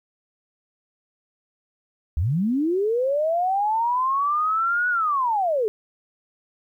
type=linear two-way sweep; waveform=sine; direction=up then down; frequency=65.41 to 1480 to 405 Hz; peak=-19 dBFS; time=2.17-5.68 s; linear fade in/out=0 ms; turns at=4.89 s; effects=10-bit